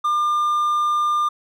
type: tone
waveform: triangle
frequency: 1200 Hz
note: D6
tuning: 37 cents sharp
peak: -15 dBFS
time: 0.04-1.29 s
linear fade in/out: 10 ms
effects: none